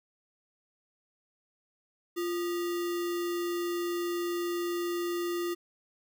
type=tone with sample-and-hold; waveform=sine; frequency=347.5 Hz; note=F4; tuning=9 cents flat; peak=-29 dBFS; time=2.16-5.55 s; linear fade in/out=20 ms; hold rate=1575 Hz; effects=none